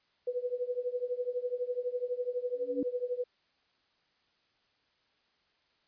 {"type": "tone with tremolo", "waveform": "sine", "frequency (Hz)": 493.9, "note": "B4", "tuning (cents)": 0, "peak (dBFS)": -27, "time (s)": [0.27, 3.24], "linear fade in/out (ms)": 5, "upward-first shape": "triangle", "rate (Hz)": 12, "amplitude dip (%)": 95}
{"type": "tone with exponential growth", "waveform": "sine", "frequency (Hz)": 280.4, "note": "C#4", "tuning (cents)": 20, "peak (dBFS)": -27, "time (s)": [2.53, 2.83], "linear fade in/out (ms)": 2, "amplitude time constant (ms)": 64}
{"effects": ["white hiss -72 dBFS RMS until 5.87 s", "resampled to 11025 Hz"]}